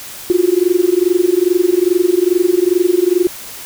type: tone with amplitude modulation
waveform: sine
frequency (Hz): 357.4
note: F4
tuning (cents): +40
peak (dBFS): -6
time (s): 0.3-3.27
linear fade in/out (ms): 0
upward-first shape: sine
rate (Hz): 22.4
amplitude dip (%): 95
effects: white hiss -31 dBFS RMS until 3.65 s